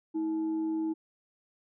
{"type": "tone with frequency modulation", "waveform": "sine", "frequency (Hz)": 320, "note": "D#4", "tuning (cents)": 49, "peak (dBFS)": -28, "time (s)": [0.14, 0.94], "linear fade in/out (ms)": 20, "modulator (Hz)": 540, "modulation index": 0.23, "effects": []}